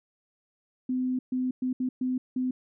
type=tone bursts at uneven times; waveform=sine; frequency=254.9 Hz; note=C4; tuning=45 cents flat; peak=-25 dBFS; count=6; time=0.89-1.19 / 1.32-1.51 / 1.62-1.73 / 1.8-1.89 / 2.01-2.18 / 2.36-2.51 s; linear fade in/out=5 ms; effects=none